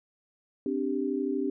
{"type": "chord", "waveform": "sine", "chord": "C suspended second", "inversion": "none", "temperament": "just", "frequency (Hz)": [261.6, 294.3, 392.4], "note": ["C4", "D4", "G4"], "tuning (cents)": [0, 4, 2], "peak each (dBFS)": -31, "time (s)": [0.66, 1.5], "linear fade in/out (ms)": 2, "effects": []}